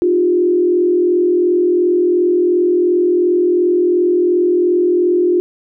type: tone with frequency modulation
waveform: sine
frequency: 354.7 Hz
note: F4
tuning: 27 cents sharp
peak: -10 dBFS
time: 0.02-5.4 s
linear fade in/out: 0 ms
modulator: 42.8 Hz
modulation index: 0.67
effects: none